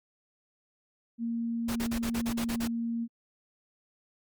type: tone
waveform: sine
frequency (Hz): 232.1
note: A#3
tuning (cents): -7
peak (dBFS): -29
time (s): 1.18-3.08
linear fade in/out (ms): 50
type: noise bursts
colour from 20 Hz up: pink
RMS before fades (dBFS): -36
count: 9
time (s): 1.68-2.677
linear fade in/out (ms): 10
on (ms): 77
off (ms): 38
effects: Opus 48 kbps